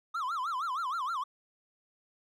triangle tone with vibrato, 1174.7 Hz, D6, in tune, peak -29 dBFS, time 0.14-1.24 s, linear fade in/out 10 ms, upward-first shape sine, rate 6.4 Hz, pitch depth 290 cents each way, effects none

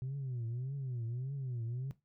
sine tone with vibrato, 126.5 Hz, B2, 42 cents sharp, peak -34 dBFS, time 0.02-1.91 s, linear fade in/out 0 ms, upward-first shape triangle, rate 1.7 Hz, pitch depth 200 cents each way, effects noise-tail reverb RT60 0.2 s tail -17 dB re dry + tanh soft clip ceiling -34 dBFS

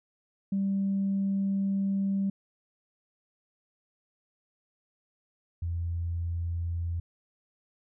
sine tone pair in turn, 196 / 85.02 Hz, G3 / F2, 0 / -46 cents, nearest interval octave + major second, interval 1446 cents, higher first, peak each -24 / -28 dBFS, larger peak first, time 0.52-2.3 / 5.62-7 s, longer first, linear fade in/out 5 ms, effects tanh soft clip ceiling -21 dBFS

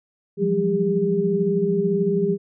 sine tone cluster, 170.4 / 183.8 / 202 / 401.9 Hz, F3 / F#3 / G#3 / G4, -42 / -11 / -48 / +43 cents, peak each -26 / -25 / -26 / -20 dBFS, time 0.37-2.38 s, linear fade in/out 50 ms, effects none

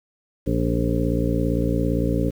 harmonic tone with a mistuned harmonic, 57.6 Hz, A#1, 20 cents flat, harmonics 1 / 2 / 3 / 4 / 5 / 7 / 8 / 9, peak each -25 / -26 / -26 / -29 / -25 / -30 / -31 / -30 dBFS, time 0.46-2.31 s, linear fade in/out 20 ms, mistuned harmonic 9, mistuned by +45 cents, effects 8-bit

